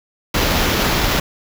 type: noise with sample-and-hold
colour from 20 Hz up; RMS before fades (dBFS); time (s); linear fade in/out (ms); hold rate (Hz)
pink; -17; 0.34-1.2; 5; 8820
effects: none